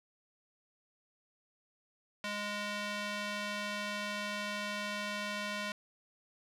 square tone with band-pass filter, 206.7 Hz, G#3, 8 cents flat, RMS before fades -38 dBFS, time 2.24-5.72 s, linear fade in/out 2 ms, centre 2500 Hz, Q 0.74, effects none

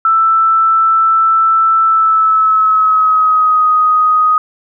sine tone with pitch glide, 1325 to 1250.6 Hz, E6 to D#6, +9 to +8 cents, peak -7 dBFS, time 0.05-4.38 s, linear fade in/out 2 ms, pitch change -101 cents, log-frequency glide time 1.83-3.66 s, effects none

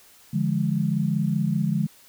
sine chord, D diminished, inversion none, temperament equal with one note detuned, 146.83 / 171.91 / 207.7 Hz, D3 / F3 / Ab3, 0 / -27 / 0 cents, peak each -25 dBFS, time 0.33-1.87 s, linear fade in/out 10 ms, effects white hiss -53 dBFS RMS until 2.08 s

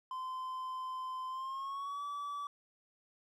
triangle tone with pitch glide, 1031 to 1150.6 Hz, C6 to D6, -26 to -36 cents, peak -36 dBFS, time 0.11-2.47 s, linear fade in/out 2 ms, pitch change +190 cents, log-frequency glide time 1.28-2.03 s, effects none

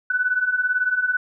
sine beating tone pair, 1480 / 1498 Hz, F#6 / F#6, 0 / +21 cents, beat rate 18 Hz, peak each -24 / -20 dBFS, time 0.1-1.17 s, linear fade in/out 5 ms, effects none

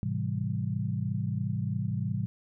sine chord, A minor seventh, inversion none, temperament equal with one note detuned, 107.74 / 130.81 / 164.81 / 196 Hz, A2 / C3 / E3 / G3, -36 / 0 / 0 / 0 cents, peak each -32 / -33 / -35 / -35 dBFS, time 0.03-2.26 s, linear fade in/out 0 ms, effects none

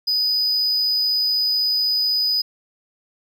triangle tone, 4978 Hz, D#8, in tune, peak -16 dBFS, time 0.07-2.42 s, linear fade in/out 10 ms, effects none

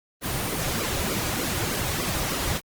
pink noise with flanger, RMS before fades -27 dBFS, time 0.21-2.61 s, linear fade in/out 50 ms, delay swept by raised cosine 1.1 to 4.6 ms, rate 3.3 Hz, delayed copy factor -0.7, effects Opus 24 kbps

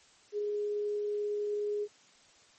sine tone, 415.3 Hz, G#4, in tune, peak -30 dBFS, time 0.32-1.88 s, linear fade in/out 50 ms, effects white hiss -61 dBFS RMS until 2.58 s + MP3 32 kbps

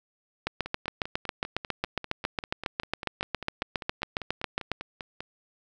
two click trains, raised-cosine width 0.3 ms, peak -20 / -11 dBFS, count 24 / 32, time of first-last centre 0.66-5.205 / 0.47-4.717 s, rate 5.06 / 7.3 Hz, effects none

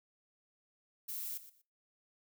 violet noise with echo, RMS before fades -41 dBFS, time 1.08-1.38 s, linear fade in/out 10 ms, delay 120 ms, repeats 2, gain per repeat -14 dB, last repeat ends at 1.62 s, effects noise-tail reverb RT60 0.3 s tail -20 dB re dry

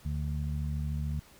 harmonic tone, 73.7 Hz, D2, 7 cents sharp, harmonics 1 / 2 / 3, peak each -32 / -34 / -42 dBFS, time 0.05-1.2 s, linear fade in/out 5 ms, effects pink hiss -57 dBFS RMS until 1.39 s

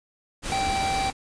pink noise, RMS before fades -30 dBFS, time 0.42-1.13 s, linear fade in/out 50 ms
harmonic tone, 779 Hz, G5, 11 cents flat, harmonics 1 / 3 / 5 / 6, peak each -24 / -34 / -38 / -40 dBFS, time 0.52-1.1 s, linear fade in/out 0 ms
effects resampled to 22050 Hz

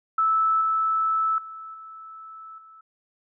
sine tone with level steps, 1311 Hz, E6, 10 cents flat, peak -18 / -20 / -36 / -39 / -46 dBFS, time 0.18-2.81 s, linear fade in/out 5 ms, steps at 0.61 / 1.38 / 1.74 / 2.58 s, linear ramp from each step 2 ms, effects none

